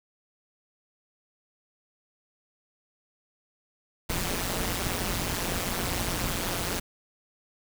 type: noise with amplitude modulation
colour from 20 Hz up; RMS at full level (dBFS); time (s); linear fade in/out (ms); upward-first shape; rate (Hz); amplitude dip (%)
pink; -26; 4.09-6.8; 10; sine; 179; 90
effects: none